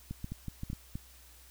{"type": "clicks", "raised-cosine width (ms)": 5, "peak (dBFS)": -25, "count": 8, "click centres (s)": [0.11, 0.244, 0.32, 0.483, 0.634, 0.701, 0.731, 0.955], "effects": ["added 62 Hz sine -57 dBFS peak until 1.5 s", "white hiss -58 dBFS RMS until 1.5 s"]}